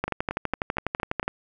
two click trains, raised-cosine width 0.5 ms, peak -10 / -14 dBFS, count 16 / 6, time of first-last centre 0.04-1.28 / 0.08-1.229 s, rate 12.1 / 4.35 Hz, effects none

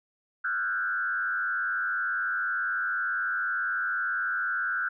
sine tone with frequency modulation, 1480 Hz, F#6, in tune, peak -26 dBFS, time 0.44-4.89 s, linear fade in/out 10 ms, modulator 98 Hz, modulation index 1.2, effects none

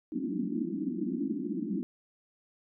white band-pass noise, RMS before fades -33 dBFS, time 0.12-1.83 s, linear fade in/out 0 ms, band 180 to 340 Hz, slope 96 dB/octave, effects none

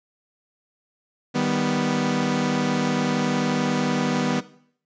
sawtooth chord, Eb augmented, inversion none, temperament equal, 155.56 / 196 / 246.9 Hz, Eb3 / G3 / B3, 0 / 0 / 0 cents, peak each -23 / -23 / -19 dBFS, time 1.34-4.41 s, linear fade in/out 20 ms, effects noise-tail reverb RT60 0.6 s tail -17 dB re dry + resampled to 16000 Hz

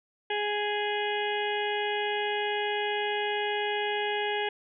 harmonic tone, 415.3 Hz, G#4, in tune, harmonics 1 / 2 / 4 / 5 / 6 / 7 / 8, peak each -31 / -32 / -35 / -38 / -39 / -37 / -40 dBFS, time 0.3-4.49 s, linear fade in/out 5 ms, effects none

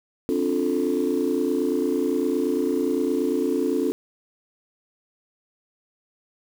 sine chord, D minor seventh, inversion third, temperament just, 264.3 / 293.7 / 352.4 / 440.5 Hz, C4 / D4 / F4 / A4, +18 / 0 / +16 / +2 cents, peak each -25 dBFS, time 0.29-3.92 s, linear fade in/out 0 ms, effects tanh soft clip ceiling -13 dBFS + 7-bit

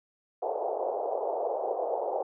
white band-pass noise, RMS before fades -31 dBFS, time 0.42-2.23 s, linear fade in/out 5 ms, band 410 to 800 Hz, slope 48 dB/octave, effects none

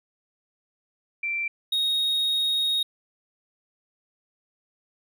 sine / triangle tone pair in turn, 2349 / 3746 Hz, D7 / A#7, 0 / +8 cents, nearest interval minor sixth, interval 808 cents, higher second, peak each -25 / -20 dBFS, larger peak second, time 1.23-1.48 / 1.72-2.83 s, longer second, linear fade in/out 5 ms, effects none

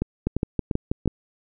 two click trains, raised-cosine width 3 ms, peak -9 / -10 dBFS, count 6 / 4, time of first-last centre 0.27-1.076 / 0.02-1.058 s, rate 6.2 / 2.89 Hz, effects none

